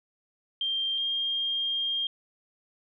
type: tone pair in turn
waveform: sine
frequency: 3176 / 3213 Hz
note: G7 / G7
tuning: +22 / +42 cents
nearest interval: unison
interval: 20 cents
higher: second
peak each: -26 dBFS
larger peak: neither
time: 0.61-0.98 / 0.98-2.07 s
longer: second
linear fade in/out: 2 ms
effects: none